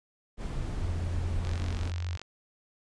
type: noise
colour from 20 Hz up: brown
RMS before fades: -34 dBFS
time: 0.37-1.93 s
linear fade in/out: 50 ms
type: tone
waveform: sine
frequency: 86.2 Hz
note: F2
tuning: 22 cents flat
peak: -30 dBFS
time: 0.81-2.17 s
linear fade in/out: 10 ms
type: click train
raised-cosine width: 0.2 ms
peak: -24 dBFS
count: 37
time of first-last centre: 1.45-2.216 s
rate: 47 Hz
effects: resampled to 22050 Hz